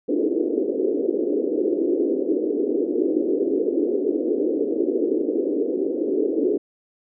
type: band-pass noise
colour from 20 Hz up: pink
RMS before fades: -22 dBFS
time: 0.08-6.58 s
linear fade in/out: 10 ms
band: 290 to 460 Hz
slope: 48 dB/octave
effects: none